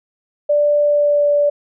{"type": "tone with pitch glide", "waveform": "sine", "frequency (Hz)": [587.3, 581.6], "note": ["D5", "D5"], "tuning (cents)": [0, -17], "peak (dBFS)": -11, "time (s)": [0.49, 1.5], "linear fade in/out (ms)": 10, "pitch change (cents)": -17, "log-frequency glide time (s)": [0.8, 1.3], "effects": []}